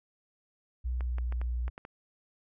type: tone with pitch glide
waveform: sine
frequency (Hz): 61.74 to 60.36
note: B1 to B1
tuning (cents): 0 to -39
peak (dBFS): -29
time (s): 0.84-1.7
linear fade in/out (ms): 20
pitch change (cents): -39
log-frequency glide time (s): 0.94-1.29
type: clicks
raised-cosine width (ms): 0.5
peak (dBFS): -28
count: 7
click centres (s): 1.008 / 1.184 / 1.324 / 1.415 / 1.68 / 1.779 / 1.851
effects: none